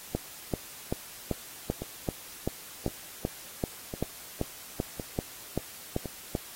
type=two click trains; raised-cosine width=2 ms; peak=-21 / -14 dBFS; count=5 / 17; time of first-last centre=1.82-6.057 / 0.15-6.352 s; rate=0.944 / 2.58 Hz; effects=white hiss -46 dBFS RMS until 6.55 s + AAC 48 kbps